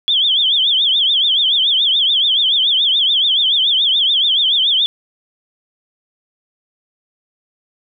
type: tone with vibrato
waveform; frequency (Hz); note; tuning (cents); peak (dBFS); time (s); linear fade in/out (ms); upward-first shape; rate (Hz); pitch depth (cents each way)
sine; 3322; G#7; 0; -11; 0.08-4.86; 0; triangle; 7; 190
effects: none